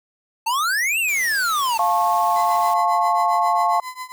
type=exponential two-way sweep; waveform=square; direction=up then down; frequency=874 to 2816 to 874 Hz; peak=-19 dBFS; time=0.46-1.78 s; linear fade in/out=10 ms; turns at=0.99 s
type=noise; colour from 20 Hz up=white; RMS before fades=-37 dBFS; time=1.08-2.74 s; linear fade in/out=5 ms
type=chord; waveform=sine; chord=F augmented; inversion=none; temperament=just; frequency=698.5 / 873.1 / 1091.3 Hz; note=F5 / A5 / C#6; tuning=0 / -14 / -27 cents; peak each=-20 dBFS; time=1.79-3.8 s; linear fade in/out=2 ms
type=tone with tremolo; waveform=35% pulse; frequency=1015 Hz; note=B5; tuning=47 cents sharp; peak=-25 dBFS; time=2.36-4.12 s; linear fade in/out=0 ms; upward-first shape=triangle; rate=7.4 Hz; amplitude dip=95%
effects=none